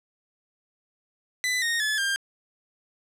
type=tone with pitch steps; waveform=sawtooth; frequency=2000 / 1855.3 / 1721.1 / 1596.6 Hz; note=B6 / A#6 / A6 / G6; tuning=+21 / -9 / -39 / +31 cents; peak=-20 dBFS; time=1.44-2.16 s; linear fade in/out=0 ms; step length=180 ms; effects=low-pass 11000 Hz 12 dB/octave